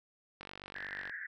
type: click train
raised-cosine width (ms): 0.3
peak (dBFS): -29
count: 34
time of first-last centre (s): 0.41-1.096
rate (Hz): 48.1
type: band-pass noise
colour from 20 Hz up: pink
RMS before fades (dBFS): -43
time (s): 0.75-1.27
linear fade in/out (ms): 10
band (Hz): 1600 to 1900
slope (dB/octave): 96
effects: none